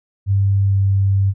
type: tone with pitch glide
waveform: sine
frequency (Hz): 98.7 to 97.91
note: G2 to G2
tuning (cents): +12 to -2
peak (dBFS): -12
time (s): 0.26-1.34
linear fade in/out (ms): 50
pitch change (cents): -14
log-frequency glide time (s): 0.67-0.74
effects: none